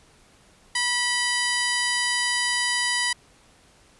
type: harmonic tone with a mistuned harmonic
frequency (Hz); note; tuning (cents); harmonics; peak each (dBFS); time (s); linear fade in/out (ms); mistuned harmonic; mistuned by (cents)
974; B5; -24; 1 / 2 / 3 / 4 / 5 / 6 / 7 / 8 / 9 / 10; -32 / -25 / -30 / -34 / -29 / -39 / -38 / -37 / -38 / -31; 0.75-3.13; 5; 3; +59
effects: pink hiss -56 dBFS RMS until 3.99 s + resampled to 24000 Hz